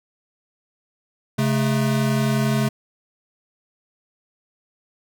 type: tone pair together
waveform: square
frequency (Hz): 136 / 216.2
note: C#3 / A3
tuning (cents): -33 / -30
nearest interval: minor sixth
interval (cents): 803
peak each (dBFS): -21 / -22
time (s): 1.38-2.69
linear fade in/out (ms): 10
effects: none